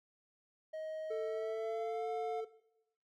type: tone with pitch glide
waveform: triangle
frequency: 629 to 714.2 Hz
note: D#5 to F5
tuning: +19 to +39 cents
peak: -38 dBFS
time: 0.73-2.41 s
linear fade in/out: 10 ms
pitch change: +220 cents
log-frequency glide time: 1.24-2.07 s
type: tone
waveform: triangle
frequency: 443.2 Hz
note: A4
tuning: 13 cents sharp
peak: -34 dBFS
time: 1.1-2.45 s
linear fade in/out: 10 ms
effects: noise-tail reverb RT60 0.8 s tail -17 dB re dry